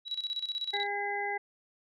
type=tone with tremolo; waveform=sine; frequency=3900 Hz; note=B7; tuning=23 cents flat; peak=-30 dBFS; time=0.05-0.87 s; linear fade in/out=50 ms; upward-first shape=square; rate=16 Hz; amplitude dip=75%
type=harmonic tone; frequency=406.1 Hz; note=G#4; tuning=39 cents flat; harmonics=1 / 2 / 4 / 5; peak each=-38 / -34 / -41 / -35 dBFS; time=0.73-1.38 s; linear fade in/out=10 ms
effects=none